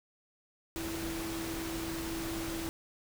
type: tone in noise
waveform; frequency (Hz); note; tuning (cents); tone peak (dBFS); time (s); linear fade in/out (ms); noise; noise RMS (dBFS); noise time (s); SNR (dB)
sine; 329.6; E4; 0; -37; 0.76-2.69; 0; pink; -40; 0.76-2.69; 0
effects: none